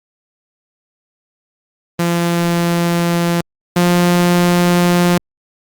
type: tone pair in turn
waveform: sawtooth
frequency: 171.4 / 175.71 Hz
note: F3 / F3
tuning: -32 / +11 cents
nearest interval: unison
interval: 43 cents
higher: second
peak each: -9 / -6 dBFS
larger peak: second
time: 1.99-3.41 / 3.76-5.18 s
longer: neither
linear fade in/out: 5 ms
effects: Opus 32 kbps